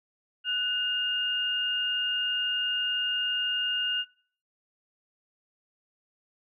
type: tone pair together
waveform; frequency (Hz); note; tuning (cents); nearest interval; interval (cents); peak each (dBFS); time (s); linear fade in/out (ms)
sine; 1485 / 2829; F#6 / F7; +6 / +22; major seventh; 1116; -32 / -27; 0.44-4.05; 50
effects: noise-tail reverb RT60 0.5 s tail -21 dB re dry